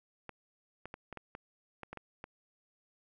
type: clicks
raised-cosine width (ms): 0.5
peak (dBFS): -28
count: 10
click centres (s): 0.293 / 0.856 / 0.941 / 1.127 / 1.173 / 1.351 / 1.833 / 1.93 / 1.973 / 2.241
effects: none